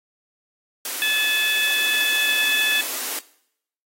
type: high-pass noise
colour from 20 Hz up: white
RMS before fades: -28 dBFS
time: 0.85-3.19 s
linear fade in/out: 2 ms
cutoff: 250 Hz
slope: 96 dB/octave
type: harmonic tone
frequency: 863 Hz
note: A5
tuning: 34 cents flat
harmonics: 2 / 3 / 4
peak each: -23 / -23 / -23 dBFS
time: 1.02-2.81 s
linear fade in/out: 0 ms
effects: noise-tail reverb RT60 0.7 s tail -19 dB re dry + AAC 48 kbps